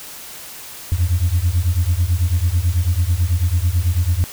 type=beating tone pair; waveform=sine; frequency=82.7 / 91.8 Hz; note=E2 / F#2; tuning=+6 / -13 cents; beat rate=9.1 Hz; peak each=-16 dBFS; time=0.92-4.24 s; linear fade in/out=0 ms; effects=tanh soft clip ceiling -9 dBFS + white hiss -35 dBFS RMS until 4.32 s